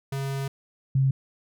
square / sine tone pair in turn, 136.8 / 134.29 Hz, C#3 / C3, -23 / +45 cents, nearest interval unison, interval 32 cents, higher first, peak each -28 / -18 dBFS, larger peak second, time 0.12-0.48 / 0.95-1.11 s, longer first, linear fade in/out 5 ms, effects none

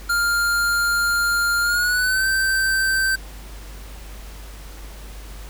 square tone with pitch glide, 1400 to 1553.4 Hz, F6 to G6, +4 to -16 cents, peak -18 dBFS, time 0.09-3.16 s, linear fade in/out 10 ms, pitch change +180 cents, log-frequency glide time 1.62-2.27 s, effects added 50 Hz sine -35 dBFS peak until 5.49 s + pink hiss -43 dBFS RMS until 5.49 s

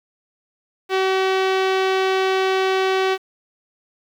sawtooth tone with low-pass filter, 380 Hz, F#4, 46 cents sharp, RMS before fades -19 dBFS, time 0.89-3.18 s, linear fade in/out 50 ms, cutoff 3500 Hz, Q 1.2, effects 8-bit

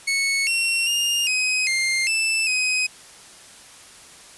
sawtooth tone with pitch steps, 2206 / 2728 / 2821 / 2522 / 2110 / 2645 / 2517 Hz, C#7 / F7 / F7 / D#7 / C7 / E7 / D#7, -9 / -41 / +17 / +23 / +14 / +5 / +19 cents, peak -16 dBFS, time 0.07-2.87 s, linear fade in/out 10 ms, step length 400 ms, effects white hiss -45 dBFS RMS until 4.37 s + resampled to 24000 Hz

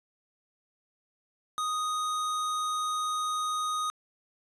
square tone, 1244.5 Hz, D#6, in tune, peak -29 dBFS, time 1.58-3.9 s, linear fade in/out 0 ms, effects resampled to 24000 Hz + 10-bit

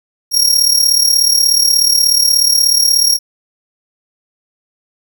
sawtooth tone with amplitude modulation, 5588 Hz, F8, in tune, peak -3 dBFS, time 0.31-3.19 s, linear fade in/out 50 ms, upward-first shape sine, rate 36.6 Hz, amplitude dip 70%, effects none

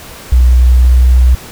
sine tone with pitch glide, 61.9 to 62.69 Hz, B1 to B1, +5 to +27 cents, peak -3 dBFS, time 0.32-1.35 s, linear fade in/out 5 ms, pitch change +22 cents, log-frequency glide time 0.49-1.1 s, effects pink hiss -31 dBFS RMS until 1.51 s

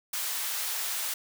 white high-pass noise, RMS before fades -32 dBFS, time 0.13-1.14 s, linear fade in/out 5 ms, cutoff 810 Hz, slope 12 dB/octave, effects none

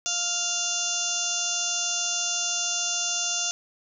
harmonic tone, 698.5 Hz, F5, in tune, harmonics 1 / 2 / 4 / 5 / 6 / 7 / 8 / 9 / 10, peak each -39 / -38 / -33 / -34 / -39 / -37 / -32 / -29 / -33 dBFS, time 0.06-3.51 s, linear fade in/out 0 ms, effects none

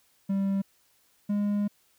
triangle tone pair in turn, 195.8 / 205.1 Hz, G3 / G#3, -2 / -21 cents, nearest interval minor second, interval 81 cents, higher second, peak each -22 dBFS, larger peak neither, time 0.29-0.62 / 1.29-1.68 s, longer second, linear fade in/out 10 ms, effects white hiss -66 dBFS RMS until 1.98 s

